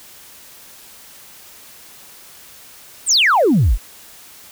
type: exponential sweep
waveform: sine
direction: down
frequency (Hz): 9300 to 35.43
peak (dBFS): -9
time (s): 3.06-3.78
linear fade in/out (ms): 50
effects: tanh soft clip ceiling -7 dBFS + white hiss -42 dBFS RMS until 4.51 s